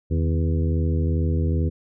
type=harmonic tone with a mistuned harmonic; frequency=82.4 Hz; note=E2; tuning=in tune; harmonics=1 / 2 / 3 / 4 / 5 / 6; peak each=-20 / -26 / -30 / -32 / -34 / -36 dBFS; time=0.1-1.7 s; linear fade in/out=20 ms; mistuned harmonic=2; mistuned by=-100 cents; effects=none